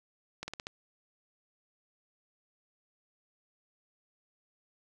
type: slowing click train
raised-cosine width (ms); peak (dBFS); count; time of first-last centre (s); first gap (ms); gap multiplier
0.2; -21; 5; 0.43-0.669; 50; 1.12
effects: none